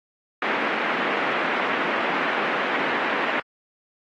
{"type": "band-pass noise", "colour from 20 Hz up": "white", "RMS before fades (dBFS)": -25, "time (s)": [0.42, 3.4], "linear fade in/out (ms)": 2, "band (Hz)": [220, 2200], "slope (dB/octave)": 24, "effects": ["AAC 32 kbps"]}